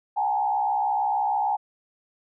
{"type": "tone with frequency modulation", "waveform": "sine", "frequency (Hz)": 829, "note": "G#5", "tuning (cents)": -3, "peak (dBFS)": -21, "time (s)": [0.16, 1.57], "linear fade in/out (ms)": 20, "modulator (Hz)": 66.5, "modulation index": 1, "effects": []}